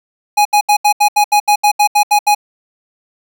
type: tone bursts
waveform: square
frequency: 830.6 Hz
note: G#5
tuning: in tune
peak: -8 dBFS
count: 13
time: 0.37-2.349 s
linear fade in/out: 10 ms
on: 83 ms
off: 75 ms
effects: none

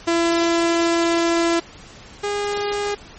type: tone pair in turn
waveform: sawtooth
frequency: 336.8 / 409.3 Hz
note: E4 / G#4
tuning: +37 / -25 cents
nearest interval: minor third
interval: 338 cents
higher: second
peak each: -12 / -17 dBFS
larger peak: first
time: 0.07-1.6 / 2.23-2.95 s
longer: first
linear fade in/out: 10 ms
effects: pink hiss -42 dBFS RMS until 3.18 s + MP3 32 kbps

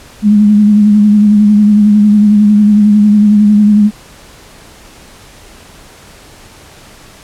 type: tone with vibrato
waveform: sine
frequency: 208.6 Hz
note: G#3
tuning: 8 cents sharp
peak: -3 dBFS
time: 0.22-3.91 s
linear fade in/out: 50 ms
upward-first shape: sine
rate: 11 Hz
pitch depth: 33 cents each way
effects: pink hiss -37 dBFS RMS until 7.23 s + low-pass 11000 Hz 12 dB/octave

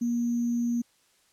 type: tone with sample-and-hold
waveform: sine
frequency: 237.5 Hz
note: A#3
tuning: 33 cents sharp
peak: -24 dBFS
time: 0.01-0.82 s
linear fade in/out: 10 ms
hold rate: 6300 Hz
effects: white hiss -65 dBFS RMS until 1.32 s + low-pass 10000 Hz 12 dB/octave

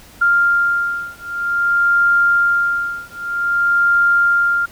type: beating tone pair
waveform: sine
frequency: 1396.9 / 1397.42 Hz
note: F6 / F6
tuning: 0 / +1 cents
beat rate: 0.52 Hz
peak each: -16 dBFS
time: 0.21-4.66 s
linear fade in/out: 10 ms
effects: pink hiss -43 dBFS RMS until 4.71 s

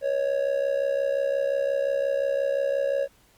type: tone with amplitude modulation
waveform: triangle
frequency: 554.4 Hz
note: C#5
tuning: in tune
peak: -17 dBFS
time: 0.01-3.08 s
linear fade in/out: 50 ms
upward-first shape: sine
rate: 65.7 Hz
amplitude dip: 75%
effects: pink hiss -60 dBFS RMS until 3.37 s + Opus 48 kbps

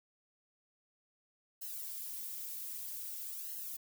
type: noise with flanger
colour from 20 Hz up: violet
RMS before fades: -43 dBFS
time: 1.61-3.77 s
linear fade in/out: 10 ms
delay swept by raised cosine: 0.84 to 4.64 ms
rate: 0.52 Hz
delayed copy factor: -0.9
effects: none

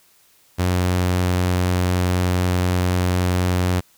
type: tone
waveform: sawtooth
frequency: 90.4 Hz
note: F#2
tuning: 40 cents flat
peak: -13 dBFS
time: 0.58-3.81 s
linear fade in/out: 20 ms
effects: white hiss -56 dBFS RMS until 3.97 s

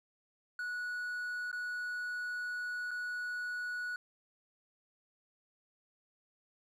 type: tone with dropouts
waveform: triangle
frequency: 1467 Hz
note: F#6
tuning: 15 cents flat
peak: -34 dBFS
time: 0.59-3.96 s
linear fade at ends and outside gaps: 2 ms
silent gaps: 1.515-1.528 / 2.909-2.913 s
effects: none

